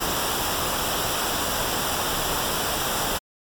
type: noise with comb filter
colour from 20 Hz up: pink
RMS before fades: -25 dBFS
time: 0-3.19 s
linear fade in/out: 20 ms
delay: 0.46 ms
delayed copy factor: -0.6
effects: MP3 96 kbps